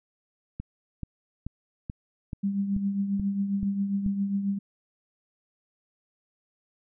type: click train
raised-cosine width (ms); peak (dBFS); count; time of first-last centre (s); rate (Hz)
5; -21; 9; 0.6-4.063; 2.31
type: tone with tremolo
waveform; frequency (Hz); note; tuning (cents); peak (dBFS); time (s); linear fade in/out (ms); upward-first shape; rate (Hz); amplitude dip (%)
sine; 198.6; G3; +23; -22; 2.43-4.59; 10; triangle; 7.4; 60
effects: none